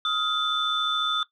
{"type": "tone cluster", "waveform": "sine", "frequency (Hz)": [1260, 1394, 3528], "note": ["D#6", "F6", "A7"], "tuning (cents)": [21, -4, 4], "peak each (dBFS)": [-27, -31, -23], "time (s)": [0.05, 1.23], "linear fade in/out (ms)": 2, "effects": ["noise-tail reverb RT60 0.1 s tail -17 dB re dry", "tanh soft clip ceiling -15 dBFS"]}